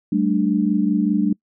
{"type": "tone cluster", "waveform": "sine", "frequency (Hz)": [192.6, 217.7, 294.8], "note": ["G3", "A3", "D4"], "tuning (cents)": [-30, -18, 7], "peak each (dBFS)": -20, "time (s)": [0.12, 1.33], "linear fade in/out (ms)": 5, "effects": ["noise-tail reverb RT60 0.1 s tail -26 dB re dry"]}